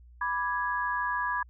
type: chord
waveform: sine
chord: G# diminished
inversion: first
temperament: equal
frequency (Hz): 987.8 / 1174.7 / 1661.2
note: B5 / D6 / G#6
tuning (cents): 0 / 0 / 0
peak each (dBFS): -30 / -35 / -31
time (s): 0.21-1.43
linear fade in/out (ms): 5
effects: added 60 Hz sine -50 dBFS peak until 1.49 s